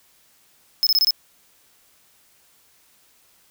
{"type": "tone bursts", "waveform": "square", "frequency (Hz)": 5180, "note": "E8", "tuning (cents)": -31, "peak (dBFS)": -15, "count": 5, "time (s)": [0.83, 1.107], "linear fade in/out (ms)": 0, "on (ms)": 37, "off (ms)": 23, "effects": ["white hiss -58 dBFS RMS until 3.5 s"]}